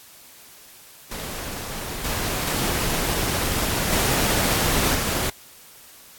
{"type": "noise with level steps", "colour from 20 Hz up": "pink", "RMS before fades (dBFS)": [-32, -26, -24, -21, -24], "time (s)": [1.11, 5.3], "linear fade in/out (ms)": 5, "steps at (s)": [2.04, 2.47, 3.92, 4.95], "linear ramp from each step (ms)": 5, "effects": ["white hiss -47 dBFS RMS until 6.18 s", "AAC 64 kbps"]}